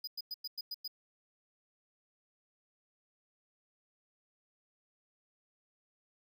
square tone bursts, 4961 Hz, D#8, 6 cents flat, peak -38 dBFS, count 7, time 0.04-0.878 s, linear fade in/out 5 ms, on 34 ms, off 100 ms, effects none

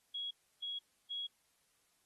sine tone bursts, 3322 Hz, G#7, in tune, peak -38 dBFS, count 3, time 0.14-1.27 s, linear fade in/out 10 ms, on 170 ms, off 310 ms, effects white hiss -75 dBFS RMS until 2.05 s + AAC 32 kbps

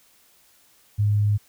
sine tone, 103.83 Hz, G#2, in tune, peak -17 dBFS, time 0.98-1.38 s, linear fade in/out 20 ms, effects white hiss -58 dBFS RMS until 1.48 s

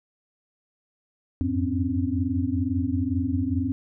sine tone cluster, 87.5 / 92.6 / 105 / 258.2 / 280.4 Hz, F2 / F#2 / G#2 / C4 / C#4, +4 / +2 / +19 / -23 / +20 cents, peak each -28 / -32 / -33 / -26 / -29 dBFS, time 1.41-3.72 s, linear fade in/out 0 ms, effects none

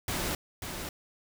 pink noise with echo, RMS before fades -32 dBFS, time 0.08-0.35 s, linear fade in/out 2 ms, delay 540 ms, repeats 1, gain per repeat -6 dB, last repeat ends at 0.89 s, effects none

